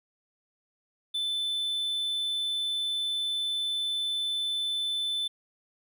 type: tone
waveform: triangle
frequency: 3520 Hz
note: A7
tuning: in tune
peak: -26 dBFS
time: 1.14-5.28 s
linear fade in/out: 10 ms
effects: none